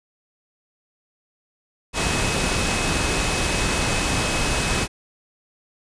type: tone in noise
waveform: sine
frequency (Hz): 2561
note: D#7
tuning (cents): +49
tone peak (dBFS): -30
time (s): 1.93-4.88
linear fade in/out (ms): 50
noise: pink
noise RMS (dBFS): -22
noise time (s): 1.93-4.88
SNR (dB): -11
effects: resampled to 22050 Hz